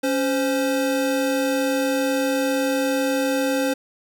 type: tone pair together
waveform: square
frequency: 277.2 / 519.4 Hz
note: C#4 / C5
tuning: 0 / -13 cents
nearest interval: major seventh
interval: 1087 cents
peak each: -23 dBFS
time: 0.03-3.74 s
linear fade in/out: 10 ms
effects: 9-bit